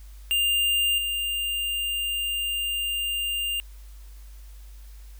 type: tone with level steps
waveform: square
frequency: 2800 Hz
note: F7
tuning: 4 cents sharp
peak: -21 / -26 dBFS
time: 0.31-3.6 s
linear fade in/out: 0 ms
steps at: 0.98 s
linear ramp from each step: 2 ms
effects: added 50 Hz sine -41 dBFS peak until 5.19 s + white hiss -57 dBFS RMS until 5.19 s